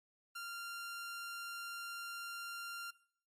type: tone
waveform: sawtooth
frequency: 1388 Hz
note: F6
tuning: 11 cents flat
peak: -39 dBFS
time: 0.35-2.91 s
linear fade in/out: 10 ms
effects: noise-tail reverb RT60 0.6 s tail -20 dB re dry + MP3 64 kbps

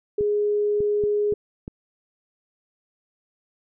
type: tone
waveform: sine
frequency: 415.3 Hz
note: G#4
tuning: in tune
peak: -19 dBFS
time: 0.18-1.34 s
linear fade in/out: 5 ms
type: clicks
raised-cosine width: 3 ms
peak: -20 dBFS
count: 5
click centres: 0.209 / 0.805 / 1.038 / 1.324 / 1.679 s
effects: none

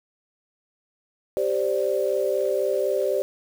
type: chord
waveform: sine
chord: G suspended fourth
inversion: none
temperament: equal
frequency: 392 / 523.3 / 587.3 Hz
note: G4 / C5 / D5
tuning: 0 / 0 / 0 cents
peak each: -25 dBFS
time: 1.37-3.22 s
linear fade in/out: 0 ms
effects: 7-bit

